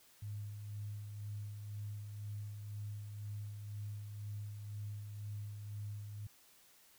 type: tone with tremolo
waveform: sine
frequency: 103.83 Hz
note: G#2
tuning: in tune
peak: -40 dBFS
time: 0.22-6.27 s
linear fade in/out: 5 ms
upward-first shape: sine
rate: 2 Hz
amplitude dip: 40%
effects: white hiss -65 dBFS RMS until 6.98 s